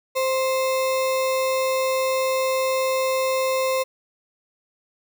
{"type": "tone with sample-and-hold", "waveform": "sine", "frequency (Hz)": 523.3, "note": "C5", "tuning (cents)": 0, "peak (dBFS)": -19, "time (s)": [0.15, 3.84], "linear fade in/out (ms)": 20, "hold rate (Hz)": 1575, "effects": []}